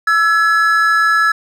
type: tone pair together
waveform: triangle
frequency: 1327.6 / 1695 Hz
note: E6 / G#6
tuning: +12 / +35 cents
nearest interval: major third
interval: 423 cents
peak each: -11 dBFS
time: 0.07-1.32 s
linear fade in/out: 5 ms
effects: none